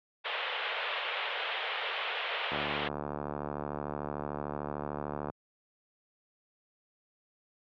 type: band-pass noise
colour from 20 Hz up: white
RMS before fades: -35 dBFS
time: 0.24-2.89 s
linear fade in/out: 20 ms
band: 450 to 3400 Hz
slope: 48 dB/octave
type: click train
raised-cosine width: 1 ms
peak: -21 dBFS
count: 205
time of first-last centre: 2.52-5.299 s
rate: 73.4 Hz
effects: high-pass 100 Hz 12 dB/octave